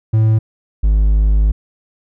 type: tone pair in turn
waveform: triangle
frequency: 110 / 51.91 Hz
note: A2 / G#1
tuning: 0 / 0 cents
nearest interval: octave + minor second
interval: 1300 cents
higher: first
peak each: -7 dBFS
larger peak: neither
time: 0.13-0.39 / 0.83-1.52 s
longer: second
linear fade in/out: 10 ms
effects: none